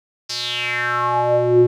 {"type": "tone with band-pass filter sweep", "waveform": "square", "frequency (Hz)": 121.3, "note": "B2", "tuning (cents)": -31, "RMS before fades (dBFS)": -18, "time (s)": [0.29, 1.67], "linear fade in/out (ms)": 10, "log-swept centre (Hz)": [5200, 310], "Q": 5.2, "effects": []}